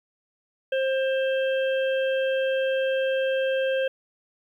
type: harmonic tone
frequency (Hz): 530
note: C5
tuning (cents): +22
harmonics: 1 / 3 / 5 / 6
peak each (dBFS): -22 / -32 / -36 / -38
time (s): 0.72-3.88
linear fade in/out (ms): 5
effects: 10-bit

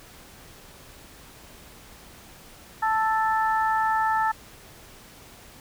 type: harmonic tone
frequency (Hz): 440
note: A4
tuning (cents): 0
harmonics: 2 / 3 / 4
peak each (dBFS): -22 / -27 / -29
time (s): 2.82-4.32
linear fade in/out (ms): 10
effects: pink hiss -48 dBFS RMS until 5.6 s

